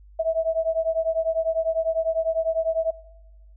sine beating tone pair, 646 / 656 Hz, E5 / E5, -35 / -9 cents, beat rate 10 Hz, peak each -23 dBFS, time 0.19-2.91 s, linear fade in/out 10 ms, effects noise-tail reverb RT60 1.0 s tail -21 dB re dry + added 50 Hz sine -46 dBFS peak until 3.56 s

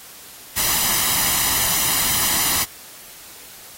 white noise with comb filter, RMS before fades -19 dBFS, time 0.56-2.65 s, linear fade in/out 20 ms, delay 1 ms, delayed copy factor +0.55, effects white hiss -41 dBFS RMS until 3.77 s + AAC 48 kbps

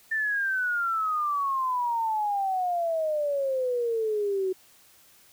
sine exponential sweep, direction down, 1794 to 370 Hz, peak -24 dBFS, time 0.11-4.53 s, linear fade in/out 10 ms, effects white hiss -57 dBFS RMS until 5.32 s

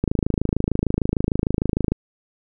click train, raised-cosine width 3 ms, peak -6 dBFS, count 51, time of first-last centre 0.04-1.92 s, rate 26.6 Hz, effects none

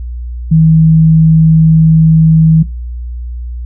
sine tone, 160.2 Hz, E3, 49 cents flat, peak -3 dBFS, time 0.51-2.63 s, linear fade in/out 10 ms, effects noise-tail reverb RT60 0.3 s tail -19 dB re dry + added 60 Hz sine -18 dBFS peak until 3.65 s

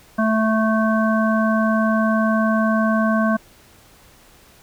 harmonic tone, 220 Hz, A3, in tune, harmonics 1 / 3 / 5 / 7, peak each -17 / -22 / -24 / -25 dBFS, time 0.18-3.37 s, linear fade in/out 10 ms, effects pink hiss -50 dBFS RMS until 4.62 s

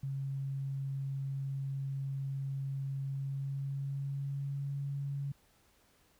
sine tone with pitch glide, 136.7 to 140.14 Hz, C#3 to C#3, -24 to +19 cents, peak -34 dBFS, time 0.03-5.32 s, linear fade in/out 5 ms, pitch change +43 cents, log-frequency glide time 3.01-4.79 s, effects pink hiss -68 dBFS RMS until 6.19 s

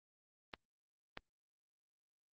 clicks, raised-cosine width 0.3 ms, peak -27 dBFS, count 2, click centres 0.538 / 1.174 s, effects Opus 32 kbps

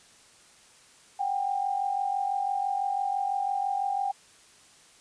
sine tone pair together, 751 / 797 Hz, F#5 / G5, +26 / +28 cents, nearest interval minor second, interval 102 cents, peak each -31 / -27 dBFS, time 1.19-4.12 s, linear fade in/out 10 ms, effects white hiss -56 dBFS RMS until 5 s + resampled to 22050 Hz

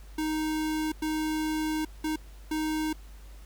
square tone bursts at uneven times, 311.1 Hz, D#4, in tune, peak -28 dBFS, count 4, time 0.18-0.92 / 1.02-1.85 / 2.04-2.16 / 2.51-2.93 s, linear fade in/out 5 ms, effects added 50 Hz sine -44 dBFS peak until 3.45 s + pink hiss -57 dBFS RMS until 3.45 s

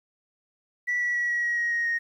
sine tone with pitch steps, 1956 / 1942.5 / 1929.1 / 1915.7 / 1902.5 / 1889.4 / 1876.3 / 1863.4 Hz, B6 / B6 / B6 / A#6 / A#6 / A#6 / A#6 / A#6, -17 / -29 / -41 / +47 / +35 / +23 / +11 / -1 cents, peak -22 dBFS, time 0.87-1.99 s, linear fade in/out 20 ms, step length 140 ms, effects tanh soft clip ceiling -20 dBFS + 10-bit

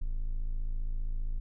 triangle tone, 27.55 Hz, A0, 3 cents sharp, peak -27 dBFS, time 0.01-1.4 s, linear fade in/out 10 ms, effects none

